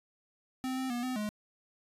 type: tone with pitch steps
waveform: square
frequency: 258.9 / 261.1 / 241.1 / 255.2 / 210.7 Hz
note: C4 / C4 / B3 / C4 / G#3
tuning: -18 / -3 / -41 / -43 / +25 cents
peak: -33 dBFS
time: 0.64-1.29 s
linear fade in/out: 0 ms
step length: 130 ms
effects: resampled to 32000 Hz